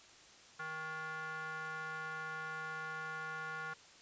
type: tone with band-pass filter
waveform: square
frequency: 157.8 Hz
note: D#3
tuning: 25 cents sharp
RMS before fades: -43 dBFS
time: 0.59-3.74 s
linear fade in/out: 10 ms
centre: 1400 Hz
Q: 4.3
effects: white hiss -59 dBFS RMS until 4.01 s + resampled to 16000 Hz